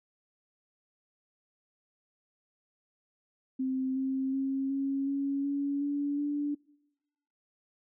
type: tone with pitch steps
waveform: sine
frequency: 261.6 / 265.6 / 269.6 / 273.7 / 277.8 / 282 / 286.3 / 290.6 Hz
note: C4 / C4 / C#4 / C#4 / C#4 / C#4 / D4 / D4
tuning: 0 / +26 / -48 / -22 / +4 / +30 / -44 / -18 cents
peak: -28 dBFS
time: 3.59-6.55 s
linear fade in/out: 10 ms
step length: 370 ms
effects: noise-tail reverb RT60 1.0 s tail -25 dB re dry

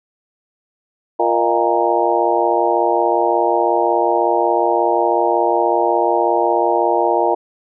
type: harmonic tone with a mistuned harmonic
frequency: 116.54 Hz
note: A#2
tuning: in tune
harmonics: 3 / 4 / 5 / 6 / 7 / 8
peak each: -20 / -20 / -20 / -20 / -20 / -20 dBFS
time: 1.19-7.35 s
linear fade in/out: 10 ms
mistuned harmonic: 5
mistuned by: +90 cents
effects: none

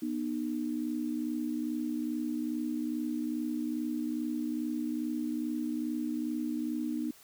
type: tone pair together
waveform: sine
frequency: 243 / 305.4 Hz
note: B3 / D#4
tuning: -28 / -32 cents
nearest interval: major third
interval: 396 cents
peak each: -34 / -33 dBFS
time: 0.02-7.11 s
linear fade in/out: 5 ms
effects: white hiss -57 dBFS RMS until 7.23 s

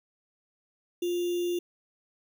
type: tone with sample-and-hold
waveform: sine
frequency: 350.9 Hz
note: F4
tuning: 8 cents sharp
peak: -26 dBFS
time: 1.02-1.59 s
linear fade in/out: 5 ms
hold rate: 3150 Hz
effects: none

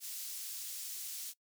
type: high-pass noise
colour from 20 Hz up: pink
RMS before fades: -43 dBFS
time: 0-1.34 s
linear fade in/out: 50 ms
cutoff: 5700 Hz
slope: 12 dB/octave
effects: noise-tail reverb RT60 0.1 s tail -21 dB re dry

